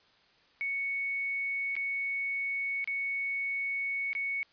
sine tone with dropouts, 2220 Hz, C#7, 2 cents sharp, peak -30 dBFS, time 0.61-4.43 s, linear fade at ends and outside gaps 0 ms, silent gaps 1.754-1.765 / 2.843-2.875 / 4.131-4.151 s, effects white hiss -64 dBFS RMS until 4.52 s + resampled to 11025 Hz

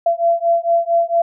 sine beating tone pair, 676 / 680.4 Hz, E5 / F5, +43 / -45 cents, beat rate 4.4 Hz, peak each -16 dBFS, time 0.06-1.22 s, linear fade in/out 5 ms, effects none

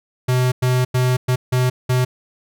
square tone bursts at uneven times, 126.6 Hz, B2, 43 cents sharp, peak -15 dBFS, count 6, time 0.28-0.52 / 0.62-0.85 / 0.94-1.17 / 1.28-1.36 / 1.52-1.7 / 1.89-2.05 s, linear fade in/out 10 ms, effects none

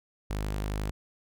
sawtooth tone, 51.3 Hz, G#1, 21 cents flat, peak -26 dBFS, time 0.3-0.91 s, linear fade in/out 5 ms, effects none

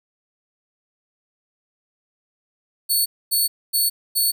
5% pulse tone bursts, 4435 Hz, C#8, in tune, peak -10 dBFS, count 4, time 2.89-4.32 s, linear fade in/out 20 ms, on 170 ms, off 250 ms, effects none

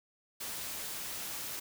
white noise, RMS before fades -40 dBFS, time 0.4-1.6 s, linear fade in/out 10 ms, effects none

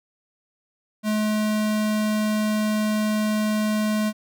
square tone, 213.6 Hz, G#3, 49 cents sharp, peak -21 dBFS, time 1.03-4.13 s, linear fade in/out 50 ms, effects none

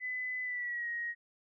sine tone with pitch glide, 2008 to 1884.4 Hz, B6 to A#6, +28 to +18 cents, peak -34 dBFS, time 0-1.15 s, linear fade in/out 50 ms, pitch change -110 cents, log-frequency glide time 0.43-0.88 s, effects none

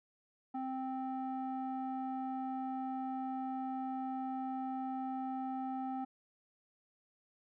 square tone with low-pass filter, 261.6 Hz, C4, in tune, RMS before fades -39 dBFS, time 0.54-6.05 s, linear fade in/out 10 ms, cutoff 940 Hz, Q 7.9, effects none

